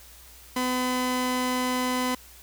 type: tone pair together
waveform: sawtooth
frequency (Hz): 252.3 / 504.6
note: B3 / B4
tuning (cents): +37 / +37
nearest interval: octave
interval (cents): 1200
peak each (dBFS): -22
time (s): 0.56-2.15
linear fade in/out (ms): 5
effects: added 60 Hz sine -52 dBFS peak until 2.42 s + white hiss -50 dBFS RMS until 2.42 s